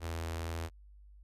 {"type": "tone with notch filter", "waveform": "sawtooth", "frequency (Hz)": 82.41, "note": "E2", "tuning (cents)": 0, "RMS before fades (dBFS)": -38, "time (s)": [0, 0.7], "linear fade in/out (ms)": 50, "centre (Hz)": 180, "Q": 0.92, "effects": ["added 50 Hz sine -53 dBFS peak until 1.23 s", "resampled to 32000 Hz"]}